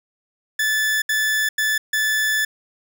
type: tone bursts at uneven times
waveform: 40% pulse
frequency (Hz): 1741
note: A6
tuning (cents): -19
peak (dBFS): -17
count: 4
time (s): 0.59-1.02 / 1.09-1.49 / 1.58-1.78 / 1.93-2.45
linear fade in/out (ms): 5
effects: none